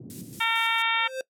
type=band-pass noise; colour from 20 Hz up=white; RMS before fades=-42 dBFS; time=0-0.4 s; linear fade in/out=5 ms; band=110 to 270 Hz; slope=24 dB/octave
type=noise with tremolo; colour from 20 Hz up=violet; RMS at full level=-38 dBFS; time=0.1-0.82 s; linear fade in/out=0 ms; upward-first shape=square; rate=4.4 Hz; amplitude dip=55%
type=harmonic tone; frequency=455.4 Hz; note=A#4; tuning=40 cents flat; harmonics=2 / 3 / 4 / 5 / 6 / 7 / 8; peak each=-29 / -28 / -30 / -28 / -31 / -32 / -31 dBFS; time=0.4-1.08 s; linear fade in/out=10 ms
type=tone with exponential growth; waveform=square; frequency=523.3 Hz; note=C5; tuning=in tune; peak=-27 dBFS; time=0.87-1.21 s; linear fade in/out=2 ms; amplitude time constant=72 ms
effects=noise-tail reverb RT60 0.1 s tail -21 dB re dry + low-pass 11000 Hz 12 dB/octave